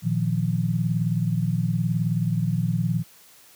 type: chord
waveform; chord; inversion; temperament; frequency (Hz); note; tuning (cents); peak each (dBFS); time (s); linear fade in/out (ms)
sine; Bb suspended fourth; none; equal; 116.54 / 155.56 / 174.61; Bb2 / Eb3 / F3; 0 / 0 / 0; -25; 0.02-3.04; 50
effects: white hiss -52 dBFS RMS until 3.55 s + high-pass 60 Hz 12 dB/octave